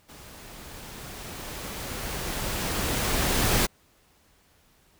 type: noise with level ramp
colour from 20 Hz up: pink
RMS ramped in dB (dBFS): -47 to -22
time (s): 0.08-3.67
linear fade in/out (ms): 20
effects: pink hiss -62 dBFS RMS until 4.99 s